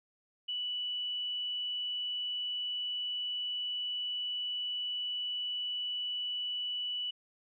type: tone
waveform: sine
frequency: 2960 Hz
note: F#7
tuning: in tune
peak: -33 dBFS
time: 0.48-7.11 s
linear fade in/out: 10 ms
effects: none